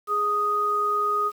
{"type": "tone pair together", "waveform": "sine", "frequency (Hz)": [415.3, 1244.5], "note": ["G#4", "D#6"], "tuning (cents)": [0, 0], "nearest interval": "octave + perfect fifth", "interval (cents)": 1900, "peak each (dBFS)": [-30, -21], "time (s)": [0.07, 1.32], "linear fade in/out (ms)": 50, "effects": ["8-bit"]}